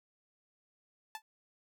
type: tone with exponential decay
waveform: sawtooth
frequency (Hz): 877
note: A5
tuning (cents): -6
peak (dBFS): -33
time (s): 1.15-1.22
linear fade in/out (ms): 1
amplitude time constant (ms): 15
effects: none